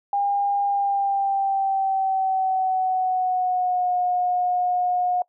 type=tone with pitch glide; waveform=sine; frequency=805 to 721.3 Hz; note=G5 to F#5; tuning=+46 to -44 cents; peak=-19 dBFS; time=0.13-5.22 s; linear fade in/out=2 ms; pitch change=-190 cents; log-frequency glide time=0.65-3.96 s; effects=noise-tail reverb RT60 0.1 s tail -23 dB re dry